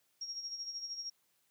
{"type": "tone with tremolo", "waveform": "sine", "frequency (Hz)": 5588, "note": "F8", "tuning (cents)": 0, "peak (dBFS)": -37, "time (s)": [0.21, 1.1], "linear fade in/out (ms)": 5, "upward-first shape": "sine", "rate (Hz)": 13, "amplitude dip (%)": 60, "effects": ["white hiss -75 dBFS RMS until 1.5 s", "high-pass 80 Hz 12 dB/octave"]}